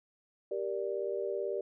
sine chord, G minor, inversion none, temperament just, 392 / 470.4 / 588 Hz, G4 / Bb4 / D5, 0 / +16 / +2 cents, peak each -35 / -37 / -37 dBFS, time 0.51-1.61 s, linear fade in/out 5 ms, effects none

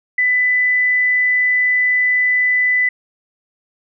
sine tone, 1996 Hz, B6, 18 cents sharp, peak -12 dBFS, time 0.18-2.89 s, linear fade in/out 5 ms, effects none

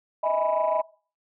sine chord, E major seventh, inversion third, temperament equal with one note detuned, 622.3 / 648.7 / 830.6 / 987.8 Hz, D#5 / E5 / G#5 / B5, 0 / -28 / 0 / 0 cents, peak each -25 / -25 / -30 / -26 dBFS, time 0.23-0.82 s, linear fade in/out 10 ms, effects noise-tail reverb RT60 0.4 s tail -22 dB re dry + tanh soft clip ceiling -14 dBFS

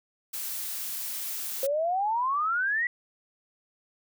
blue noise, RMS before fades -34 dBFS, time 0.33-1.67 s, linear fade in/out 10 ms
sine exponential sweep, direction up, 531 to 1975.5 Hz, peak -24 dBFS, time 1.63-2.87 s, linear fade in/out 2 ms
effects none

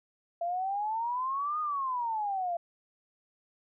sine exponential two-way sweep, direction up then down, 675 to 1244.5 to 675 Hz, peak -29 dBFS, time 0.41-2.57 s, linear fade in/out 5 ms, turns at 1.6 s, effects none

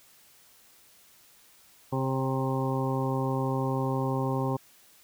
harmonic tone with a mistuned harmonic, 132.3 Hz, C3, 20 cents sharp, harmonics 1 / 2 / 3 / 4 / 6 / 7 / 8, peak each -29 / -32 / -34 / -35 / -37 / -37 / -38 dBFS, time 1.92-4.57 s, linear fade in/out 10 ms, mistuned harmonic 4, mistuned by +16 cents, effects white hiss -58 dBFS RMS until 5.03 s

